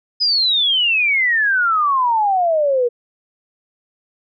sine exponential sweep, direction down, 5060 to 470 Hz, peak -13 dBFS, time 0.2-2.89 s, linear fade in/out 20 ms, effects none

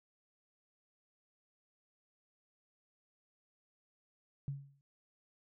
sine tone with exponential decay, 139.5 Hz, C#3, 11 cents sharp, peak -33 dBFS, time 4.48-4.81 s, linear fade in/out 0 ms, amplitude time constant 71 ms, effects none

